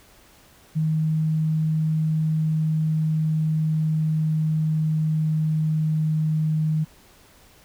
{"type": "tone with pitch glide", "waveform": "sine", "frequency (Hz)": [157.1, 155.92], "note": ["D#3", "D#3"], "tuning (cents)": [17, 4], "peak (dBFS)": -19, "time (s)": [0.75, 6.85], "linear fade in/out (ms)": 20, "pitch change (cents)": -13, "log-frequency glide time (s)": [2.31, 6.08], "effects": ["pink hiss -53 dBFS RMS until 7.64 s"]}